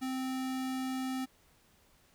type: tone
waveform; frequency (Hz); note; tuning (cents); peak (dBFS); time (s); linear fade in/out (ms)
square; 260.5; C4; -7; -34; 0.01-1.26; 20
effects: pink hiss -66 dBFS RMS until 2.14 s